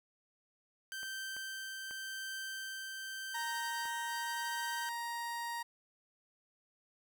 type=tone with tremolo; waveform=sawtooth; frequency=1558 Hz; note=G6; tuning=11 cents flat; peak=-36 dBFS; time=0.92-4.89 s; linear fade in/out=0 ms; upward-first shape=triangle; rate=0.87 Hz; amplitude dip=25%
type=clicks; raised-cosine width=0.5 ms; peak=-37 dBFS; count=4; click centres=1.031 / 1.366 / 1.91 / 3.855 s
type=tone with pitch glide; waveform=30% pulse; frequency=932.3 to 939.3 Hz; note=A#5 to A#5; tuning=0 to +13 cents; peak=-35 dBFS; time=3.34-5.63 s; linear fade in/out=10 ms; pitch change=+13 cents; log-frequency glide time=3.57-4.73 s
effects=none